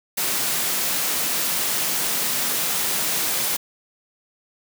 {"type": "high-pass noise", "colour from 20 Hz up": "white", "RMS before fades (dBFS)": -23, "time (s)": [0.17, 3.57], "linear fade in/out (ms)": 10, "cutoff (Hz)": 120, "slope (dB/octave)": 48, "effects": []}